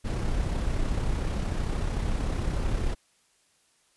brown noise with amplitude modulation, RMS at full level -26 dBFS, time 0.04-2.95 s, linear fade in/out 20 ms, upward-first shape sine, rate 33.3 Hz, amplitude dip 35%, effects white hiss -66 dBFS RMS until 3.96 s + resampled to 24000 Hz

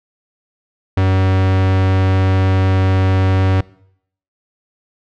45% pulse tone, 94.7 Hz, F#2, 41 cents sharp, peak -11 dBFS, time 0.97-3.61 s, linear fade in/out 5 ms, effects noise-tail reverb RT60 0.7 s tail -22 dB re dry + low-pass 3000 Hz 12 dB/octave

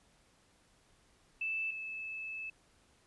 sine tone pair in turn, 2637 / 2614 Hz, E7 / E7, 0 / -15 cents, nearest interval unison, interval 15 cents, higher first, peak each -33 / -39 dBFS, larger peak first, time 1.41-1.71 / 1.71-2.5 s, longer second, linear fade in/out 5 ms, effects pink hiss -68 dBFS RMS until 3.06 s + resampled to 24000 Hz

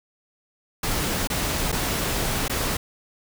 pink noise with dropouts, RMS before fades -25 dBFS, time 0.83-2.77 s, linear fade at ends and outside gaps 5 ms, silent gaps 1.274-1.3 / 1.718-1.725 / 2.481-2.496 s, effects none

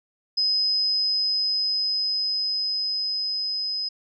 sine tone with level ramp, 5050 Hz, D#8, 25 cents sharp, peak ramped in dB -19 to -25 dBFS, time 0.37-3.89 s, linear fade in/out 10 ms, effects none

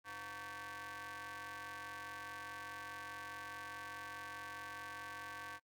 sawtooth ring-modulated tone, 209.6 Hz, G#3, 16 cents sharp, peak -39 dBFS, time 0.04-5.6 s, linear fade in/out 50 ms, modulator 1340 Hz, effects noise-tail reverb RT60 0.1 s tail -25 dB re dry

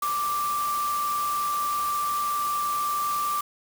sine tone in noise, 1174.7 Hz, D6, in tune, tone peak -24 dBFS, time 0.02-3.41 s, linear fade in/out 5 ms, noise white, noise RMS -36 dBFS, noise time 0.02-3.41 s, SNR +9 dB, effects none

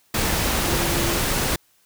sine tone in noise, 340 Hz, F4, 46 cents flat, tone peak -29 dBFS, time 0.63-1.18 s, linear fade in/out 5 ms, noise pink, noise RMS -22 dBFS, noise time 0.14-1.56 s, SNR -10 dB, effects white hiss -61 dBFS RMS until 1.85 s

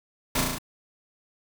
pink noise with echo, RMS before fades -25 dBFS, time 0.35-0.41 s, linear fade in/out 5 ms, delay 35 ms, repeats 5, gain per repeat -2 dB, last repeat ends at 0.585 s, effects none

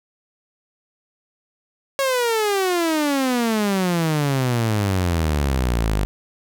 sawtooth exponential sweep, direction down, 554 to 49 Hz, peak -14 dBFS, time 1.99-6.05 s, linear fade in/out 0 ms, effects none

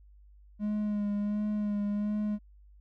triangle tone with vibrato, 207.7 Hz, G#3, in tune, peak -26 dBFS, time 0.59-2.39 s, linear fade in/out 50 ms, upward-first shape sine, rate 1.4 Hz, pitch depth 26 cents each way, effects added 50 Hz sine -53 dBFS peak until 2.8 s

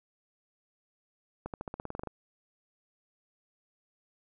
accelerating click train, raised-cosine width 1 ms, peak -23 dBFS, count 12, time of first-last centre 1.46-2.073 s, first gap 78 ms, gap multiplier 0.93, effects none

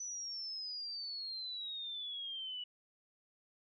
sine exponential sweep, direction down, 6000 to 2932 Hz, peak -40 dBFS, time 0-2.64 s, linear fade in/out 5 ms, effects none

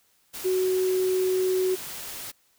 sine tone in noise, 371.9 Hz, F#4, 9 cents sharp, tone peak -21 dBFS, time 0.44-1.76 s, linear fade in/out 20 ms, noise white, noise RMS -37 dBFS, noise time 0.33-2.32 s, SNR +13 dB, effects white hiss -65 dBFS RMS until 2.58 s

